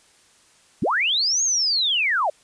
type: linear two-way sweep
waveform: sine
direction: up then down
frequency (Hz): 110 to 6650 to 548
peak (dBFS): -18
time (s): 0.82-2.3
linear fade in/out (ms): 5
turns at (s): 1.43
effects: white hiss -56 dBFS RMS until 2.43 s + resampled to 22050 Hz

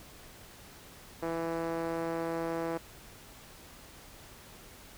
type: tone with band-pass filter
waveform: 5% pulse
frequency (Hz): 165.6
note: E3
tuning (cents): +8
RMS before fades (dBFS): -34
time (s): 1.22-2.78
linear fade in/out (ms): 10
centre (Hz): 400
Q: 1.3
effects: pink hiss -52 dBFS RMS until 4.97 s

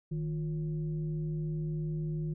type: tone with frequency modulation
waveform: sine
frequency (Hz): 155.56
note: D#3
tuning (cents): 0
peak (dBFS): -31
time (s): 0.11-2.34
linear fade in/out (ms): 10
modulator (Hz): 197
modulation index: 0.46
effects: none

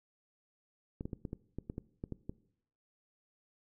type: clicks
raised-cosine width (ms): 3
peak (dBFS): -26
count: 11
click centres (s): 1.009 / 1.055 / 1.132 / 1.252 / 1.331 / 1.586 / 1.699 / 1.781 / 2.039 / 2.123 / 2.295
effects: noise-tail reverb RT60 0.7 s tail -20 dB re dry

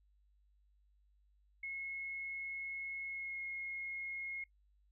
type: tone with pitch glide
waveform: sine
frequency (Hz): 2175 to 2157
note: C#7 to C#7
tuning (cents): -33 to -48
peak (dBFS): -40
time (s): 1.63-4.44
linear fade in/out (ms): 5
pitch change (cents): -15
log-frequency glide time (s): 3.06-3.41
effects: noise-tail reverb RT60 0.1 s tail -21 dB re dry + added 50 Hz sine -68 dBFS peak until 4.91 s

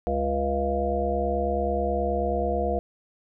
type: harmonic tone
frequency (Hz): 69.3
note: C#2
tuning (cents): 0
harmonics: 1 / 3 / 5 / 7 / 9 / 10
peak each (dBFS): -29 / -33 / -33 / -28 / -32 / -28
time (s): 0.07-2.79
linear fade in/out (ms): 0
effects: none

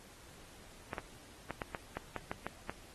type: clicks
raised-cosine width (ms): 0.5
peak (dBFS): -23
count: 10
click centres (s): 0.932 / 0.982 / 1.507 / 1.618 / 1.748 / 1.97 / 2.163 / 2.315 / 2.466 / 2.696
effects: pink hiss -57 dBFS RMS until 2.94 s + AAC 32 kbps

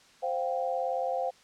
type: chord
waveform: sine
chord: C suspended fourth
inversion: none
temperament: equal with one note detuned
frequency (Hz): 523.3 / 705.3 / 784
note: C5 / F5 / G5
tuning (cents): 0 / +17 / 0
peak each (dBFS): -31 / -32 / -34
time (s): 0.22-1.31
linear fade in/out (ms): 20
effects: white hiss -58 dBFS RMS until 1.43 s + low-pass 6000 Hz 12 dB/octave

